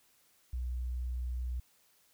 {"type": "tone", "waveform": "sine", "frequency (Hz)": 61.74, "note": "B1", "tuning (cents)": 0, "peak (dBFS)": -33, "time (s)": [0.53, 1.6], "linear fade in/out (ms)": 5, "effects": ["white hiss -68 dBFS RMS until 2.13 s"]}